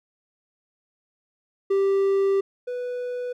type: tone pair in turn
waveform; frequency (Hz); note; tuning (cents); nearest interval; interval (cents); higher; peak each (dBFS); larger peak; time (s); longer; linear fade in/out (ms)
triangle; 392 / 493.6; G4 / B4; 0 / -1; major third; 399; second; -16 / -25; first; 1.7-2.41 / 2.67-3.33; first; 10
effects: none